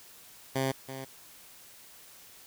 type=tone with echo; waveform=10% pulse; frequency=133.4 Hz; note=C3; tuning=34 cents sharp; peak=-19 dBFS; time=0.55-0.72 s; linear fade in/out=10 ms; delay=330 ms; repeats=1; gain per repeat=-11 dB; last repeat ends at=1.05 s; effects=white hiss -53 dBFS RMS until 2.46 s